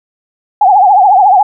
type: tone with vibrato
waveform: sine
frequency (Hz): 784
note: G5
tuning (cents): 0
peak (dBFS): -3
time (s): 0.61-1.43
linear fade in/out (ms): 5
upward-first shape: triangle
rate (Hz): 14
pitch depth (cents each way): 170
effects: none